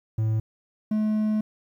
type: tone pair in turn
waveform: triangle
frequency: 110 / 214.5 Hz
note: A2 / A3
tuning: 0 / -44 cents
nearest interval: octave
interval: 1156 cents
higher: second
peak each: -19 dBFS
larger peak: neither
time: 0.18-0.4 / 0.91-1.41 s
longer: second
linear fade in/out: 5 ms
effects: 10-bit